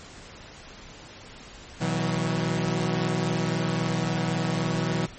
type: chord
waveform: sawtooth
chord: B suspended fourth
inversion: none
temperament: equal with one note detuned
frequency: 123.47 / 161.24 / 185 Hz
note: B2 / E3 / F#3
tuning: 0 / -38 / 0 cents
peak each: -26 / -23 / -25 dBFS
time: 1.8-5.07 s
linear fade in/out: 20 ms
effects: pink hiss -45 dBFS RMS until 5.18 s + MP3 32 kbps